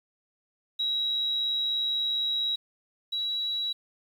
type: tone pair in turn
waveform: sine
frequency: 3861 / 3897 Hz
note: B7 / B7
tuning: -40 / -24 cents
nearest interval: unison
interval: 16 cents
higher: second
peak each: -25 / -27 dBFS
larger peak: first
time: 0.79-2.56 / 3.12-3.73 s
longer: first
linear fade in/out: 10 ms
effects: 9-bit